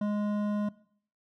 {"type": "tone with hard clipping", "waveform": "sine", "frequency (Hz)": 207.7, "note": "G#3", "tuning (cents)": 0, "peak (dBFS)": -29, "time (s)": [0.01, 0.69], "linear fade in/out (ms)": 5, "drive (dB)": 11, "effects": ["noise-tail reverb RT60 0.6 s tail -20 dB re dry"]}